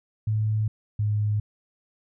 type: tone pair in turn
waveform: sine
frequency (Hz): 108 / 105.17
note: A2 / G#2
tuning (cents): -32 / +22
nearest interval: unison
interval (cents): 46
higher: first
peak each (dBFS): -21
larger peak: neither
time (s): 0.27-0.68 / 0.99-1.4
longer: neither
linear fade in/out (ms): 5
effects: none